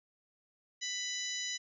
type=harmonic tone with a mistuned harmonic; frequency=992 Hz; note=B5; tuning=7 cents sharp; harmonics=2 / 3 / 4 / 5 / 6 / 7; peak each=-42 / -43 / -41 / -45 / -42 / -43 dBFS; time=0.81-1.58 s; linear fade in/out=20 ms; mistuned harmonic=5; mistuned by=+31 cents; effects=none